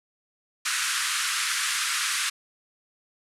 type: band-pass noise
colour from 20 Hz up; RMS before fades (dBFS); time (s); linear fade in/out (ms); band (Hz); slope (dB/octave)
pink; -27; 0.65-2.3; 10; 1200 to 11000; 48
effects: none

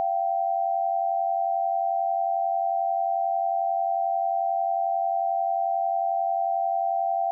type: tone pair together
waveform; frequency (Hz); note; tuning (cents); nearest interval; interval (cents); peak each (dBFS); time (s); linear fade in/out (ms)
sine; 684.8 / 776; F5 / G5; -34 / -18; major second; 216; -25; 0-7.31; 0
effects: none

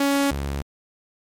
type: tone pair in turn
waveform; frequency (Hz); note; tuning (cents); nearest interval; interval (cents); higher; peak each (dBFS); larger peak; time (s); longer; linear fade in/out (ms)
sawtooth; 279.7 / 69.92; C#4 / C#2; +16 / +16; 2 octaves; 2400; first; -14 / -21; first; 0-0.31 / 0.31-0.62; neither; 5
effects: MP3 64 kbps

